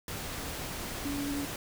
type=tone in noise; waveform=sine; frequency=284.1 Hz; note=C#4; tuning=43 cents sharp; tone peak=-32 dBFS; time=1.05-1.45 s; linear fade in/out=2 ms; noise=pink; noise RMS=-38 dBFS; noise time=0.08-1.56 s; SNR=+3 dB; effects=none